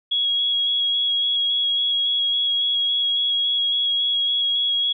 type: tone with vibrato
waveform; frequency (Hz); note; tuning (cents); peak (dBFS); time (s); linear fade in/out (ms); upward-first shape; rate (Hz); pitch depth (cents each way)
sine; 3322; G#7; 0; -18; 0.11-4.93; 10; square; 3.6; 10
effects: none